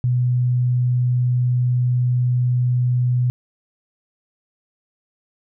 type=tone; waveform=sine; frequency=124 Hz; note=B2; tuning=7 cents sharp; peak=-15 dBFS; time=0.04-3.3 s; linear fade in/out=0 ms; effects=none